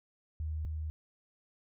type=tone pair in turn; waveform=sine; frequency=77.78 / 77.78 Hz; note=D#2 / D#2; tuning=0 / 0 cents; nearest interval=unison; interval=0 cents; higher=neither; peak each=-33 / -34 dBFS; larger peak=first; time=0.4-0.65 / 0.65-0.9 s; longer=neither; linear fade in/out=0 ms; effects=none